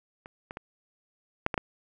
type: clicks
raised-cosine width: 0.5 ms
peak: -28 / -23 / -22 / -9 / -14 / -12 dBFS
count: 6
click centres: 0.259 / 0.509 / 0.571 / 1.464 / 1.542 / 1.578 s
effects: none